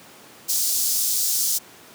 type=high-pass noise; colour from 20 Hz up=pink; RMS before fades=-22 dBFS; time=0.48-1.59 s; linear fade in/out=20 ms; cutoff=5100 Hz; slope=24 dB/octave; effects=pink hiss -46 dBFS RMS until 1.94 s + high-pass 200 Hz 12 dB/octave